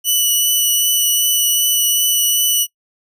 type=tone with vibrato; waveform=10% pulse; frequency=2960 Hz; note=F#7; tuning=in tune; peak=-5 dBFS; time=0.04-2.67 s; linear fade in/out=50 ms; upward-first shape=triangle; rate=2.6 Hz; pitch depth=13 cents each way; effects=noise-tail reverb RT60 0.1 s tail -24 dB re dry